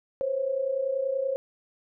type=tone pair together; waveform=sine; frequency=511 / 541.4 Hz; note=C5 / C#5; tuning=-41 / -41 cents; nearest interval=minor second; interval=100 cents; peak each=-31 / -26 dBFS; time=0.21-1.36 s; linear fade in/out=0 ms; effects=none